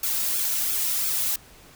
blue noise with flanger, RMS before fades -25 dBFS, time 0.03-1.36 s, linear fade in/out 5 ms, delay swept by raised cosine 1 to 2.6 ms, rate 2.9 Hz, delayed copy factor -0.75, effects pink hiss -50 dBFS RMS until 1.75 s

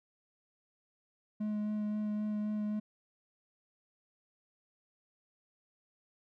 triangle tone with vibrato, 211.1 Hz, G#3, 29 cents sharp, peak -30 dBFS, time 1.4-2.8 s, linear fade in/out 10 ms, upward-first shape sine, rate 3.8 Hz, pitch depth 11 cents each way, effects none

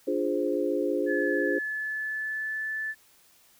sine chord, D half-diminished seventh, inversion none, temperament equal, 293.7 / 349.2 / 415.3 / 523.3 Hz, D4 / F4 / Ab4 / C5, 0 / 0 / 0 / 0 cents, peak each -30 dBFS, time 0.07-1.59 s, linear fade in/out 10 ms
sine tone with pitch glide, 1719 to 1748 Hz, A6 to A6, -41 to -12 cents, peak -29 dBFS, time 1.06-2.95 s, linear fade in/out 50 ms, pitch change +29 cents, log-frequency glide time 1.41-2.72 s
effects white hiss -60 dBFS RMS until 3.59 s

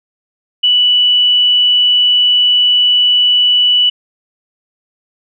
sine tone, 2960 Hz, F#7, in tune, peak -7 dBFS, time 0.63-3.9 s, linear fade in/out 10 ms, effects none

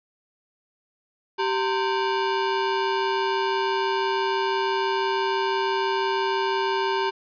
35% pulse ring-modulated tone, 650 Hz, E5, 24 cents flat, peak -17 dBFS, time 1.38-7.11 s, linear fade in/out 20 ms, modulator 262 Hz, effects resampled to 11025 Hz + 9-bit

